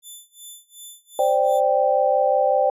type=tone with tremolo; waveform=5% pulse; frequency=3518 Hz; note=A7; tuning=1 cent flat; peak=-28 dBFS; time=0.02-1.61 s; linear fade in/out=50 ms; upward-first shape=sine; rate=2.7 Hz; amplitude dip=95%
type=chord; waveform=sine; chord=C suspended second; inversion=none; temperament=just; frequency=523.3 / 588.7 / 784.9 Hz; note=C5 / D5 / G5; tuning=0 / +4 / +2 cents; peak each=-20 dBFS; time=1.19-2.7 s; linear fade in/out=2 ms
effects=resampled to 32000 Hz